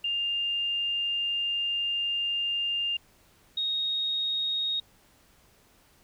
sine tone pair in turn, 2804 / 3743 Hz, F7 / A#7, +6 / +6 cents, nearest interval perfect fourth, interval 500 cents, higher second, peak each -26 dBFS, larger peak neither, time 0.04-2.97 / 3.57-4.8 s, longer first, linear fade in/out 5 ms, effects pink hiss -61 dBFS RMS until 6.03 s

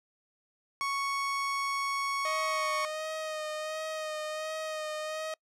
30% pulse tone, 1108.7 Hz, C#6, in tune, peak -27 dBFS, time 0.81-2.85 s, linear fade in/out 0 ms
sawtooth tone with vibrato, 622.3 Hz, D#5, in tune, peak -30 dBFS, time 2.25-5.34 s, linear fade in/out 2 ms, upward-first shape sine, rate 1.4 Hz, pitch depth 23 cents each way
effects noise-tail reverb RT60 0.1 s tail -26 dB re dry + low-pass 9000 Hz 12 dB/octave

